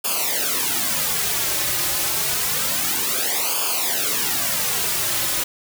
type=noise with flanger; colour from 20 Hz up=white; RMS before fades=-22 dBFS; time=0.04-5.44 s; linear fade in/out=10 ms; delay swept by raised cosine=0.51 to 4.41 ms; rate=0.28 Hz; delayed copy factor=-1; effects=none